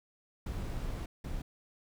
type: noise bursts at uneven times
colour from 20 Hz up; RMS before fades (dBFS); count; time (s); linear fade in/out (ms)
brown; -37; 2; 0.46-1.06 / 1.24-1.42; 5
effects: none